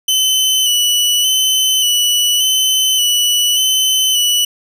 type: tone with vibrato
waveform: sawtooth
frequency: 3000 Hz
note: F#7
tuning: 23 cents sharp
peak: -8 dBFS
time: 0.08-4.45 s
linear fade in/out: 5 ms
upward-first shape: square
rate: 0.86 Hz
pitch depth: 26 cents each way
effects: none